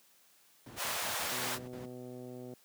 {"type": "noise bursts", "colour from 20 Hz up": "brown", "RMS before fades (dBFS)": -43, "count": 7, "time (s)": [0.66, 1.858], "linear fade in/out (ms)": 5, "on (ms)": 130, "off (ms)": 48}
{"type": "high-pass noise", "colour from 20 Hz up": "pink", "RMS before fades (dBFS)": -36, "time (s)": [0.76, 1.59], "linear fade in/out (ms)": 50, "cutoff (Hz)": 590, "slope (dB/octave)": 24}
{"type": "click train", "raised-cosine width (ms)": 2, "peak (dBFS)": -33, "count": 153, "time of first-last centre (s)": [1.32, 2.536], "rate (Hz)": 125}
{"effects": ["white hiss -65 dBFS RMS until 2.64 s", "high-pass 150 Hz 12 dB/octave"]}